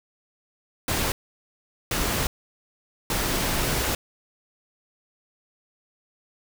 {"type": "noise bursts at uneven times", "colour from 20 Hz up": "pink", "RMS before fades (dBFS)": -25, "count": 3, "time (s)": [[0.88, 1.12], [1.91, 2.27], [3.1, 3.95]], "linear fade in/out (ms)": 2, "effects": []}